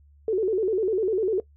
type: tone with vibrato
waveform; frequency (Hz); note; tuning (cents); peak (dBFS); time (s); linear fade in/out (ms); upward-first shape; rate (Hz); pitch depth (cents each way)
sine; 406.1; G#4; -39; -20; 0.28-1.4; 2; square; 10; 150
effects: noise-tail reverb RT60 0.1 s tail -19 dB re dry + added 72 Hz sine -52 dBFS peak until 1.56 s